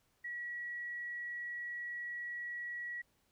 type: tone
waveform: sine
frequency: 1925 Hz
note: B6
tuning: 45 cents flat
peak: -39 dBFS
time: 0.24-3.02 s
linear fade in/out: 10 ms
effects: pink hiss -75 dBFS RMS until 3.31 s